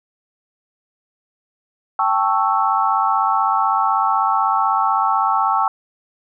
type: chord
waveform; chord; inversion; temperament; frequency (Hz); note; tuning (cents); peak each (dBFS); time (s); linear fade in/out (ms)
sine; A dominant seventh; third; equal; 784 / 880 / 1108.7 / 1318.5; G5 / A5 / C#6 / E6; 0 / 0 / 0 / 0; -20; 1.99-5.68; 2
effects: none